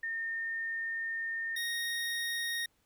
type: tone pair in turn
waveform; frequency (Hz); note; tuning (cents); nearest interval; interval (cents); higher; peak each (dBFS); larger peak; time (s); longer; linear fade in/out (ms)
sine / 25% pulse; 1822 / 1864.6; A#6 / A#6; -40 / 0; unison; 40; second; -33 / -29; second; 0.03-1.56 / 1.56-2.66; first; 5
effects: pink hiss -73 dBFS RMS until 2.85 s